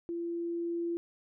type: tone with level ramp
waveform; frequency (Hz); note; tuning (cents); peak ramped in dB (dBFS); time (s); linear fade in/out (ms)
sine; 340.5; F4; -44; -33 to -30; 0.09-0.97; 0
effects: none